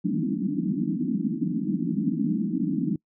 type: band-pass noise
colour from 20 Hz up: pink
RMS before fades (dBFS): -26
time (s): 0.04-2.96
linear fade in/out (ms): 5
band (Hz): 160 to 320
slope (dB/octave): 96
effects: noise-tail reverb RT60 0.1 s tail -24 dB re dry